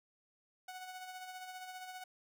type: tone with tremolo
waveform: sawtooth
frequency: 740 Hz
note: F#5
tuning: in tune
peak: -40 dBFS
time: 0.68-2.04 s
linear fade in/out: 5 ms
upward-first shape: sine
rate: 15 Hz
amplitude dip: 45%
effects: none